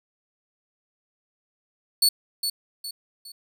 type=tone with echo; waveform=sawtooth; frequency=4435 Hz; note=C#8; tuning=in tune; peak=-13 dBFS; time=2.02-2.09 s; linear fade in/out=5 ms; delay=410 ms; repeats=3; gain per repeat=-8 dB; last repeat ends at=3.32 s; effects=none